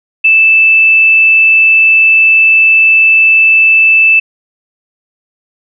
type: tone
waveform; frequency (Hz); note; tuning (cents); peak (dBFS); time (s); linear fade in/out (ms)
sine; 2637; E7; 0; -3; 0.24-4.2; 10
effects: none